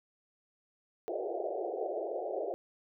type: band-pass noise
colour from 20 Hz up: pink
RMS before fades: -36 dBFS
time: 1.08-2.54 s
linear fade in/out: 0 ms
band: 350 to 750 Hz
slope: 96 dB/octave
effects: none